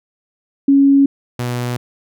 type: tone pair in turn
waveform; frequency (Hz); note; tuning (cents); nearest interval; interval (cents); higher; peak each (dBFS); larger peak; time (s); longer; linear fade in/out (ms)
sine / sawtooth; 277.2 / 122.34; C#4 / B2; 0 / -16; octave + major second; 1416; first; -7 / -15; first; 0.68-1.06 / 1.39-1.77; neither; 5
effects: none